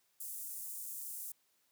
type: high-pass noise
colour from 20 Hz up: pink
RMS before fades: -44 dBFS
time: 0.2-1.32 s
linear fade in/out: 5 ms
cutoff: 8600 Hz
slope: 24 dB/octave
effects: white hiss -75 dBFS RMS until 1.71 s + high-pass 100 Hz 12 dB/octave